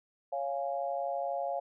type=chord; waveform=sine; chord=Db major; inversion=none; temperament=equal; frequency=554.4 / 698.5 / 830.6 Hz; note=Db5 / F5 / Ab5; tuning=0 / 0 / 0 cents; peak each=-35 / -34 / -39 dBFS; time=0.32-1.6 s; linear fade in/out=10 ms; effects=none